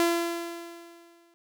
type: tone with exponential decay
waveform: sawtooth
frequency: 339.8 Hz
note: F4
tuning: 47 cents flat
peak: -16 dBFS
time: 0-1.34 s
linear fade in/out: 0 ms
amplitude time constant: 290 ms
effects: none

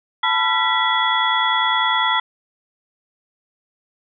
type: tone cluster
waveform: sine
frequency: 884 / 994 / 1361 / 1963 / 3369 Hz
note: A5 / B5 / F6 / B6 / G#7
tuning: +8 / +11 / -45 / -11 / +24 cents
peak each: -22 dBFS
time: 0.23-2.2 s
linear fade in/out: 5 ms
effects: none

